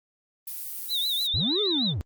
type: noise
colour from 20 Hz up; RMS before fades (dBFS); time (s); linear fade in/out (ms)
violet; -35; 0.47-1.27; 5
type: tone with vibrato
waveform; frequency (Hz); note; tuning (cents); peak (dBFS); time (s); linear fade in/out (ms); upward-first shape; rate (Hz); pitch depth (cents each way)
sine; 3766; A#7; +17; -24; 0.88-1.94; 50; triangle; 6.5; 140
type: linear two-way sweep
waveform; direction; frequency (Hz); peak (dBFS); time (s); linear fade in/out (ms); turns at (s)
triangle; up then down; 67.8 to 434.6 to 67.8; -24; 1.34-2.01; 0; 1.61
effects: Opus 32 kbps